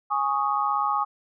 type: chord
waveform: sine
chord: Ab suspended fourth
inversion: none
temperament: equal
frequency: 830.6 / 1108.7 / 1244.5 Hz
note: Ab5 / Db6 / Eb6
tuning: 0 / 0 / 0 cents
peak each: -26 dBFS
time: 0.1-1.05 s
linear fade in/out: 20 ms
effects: none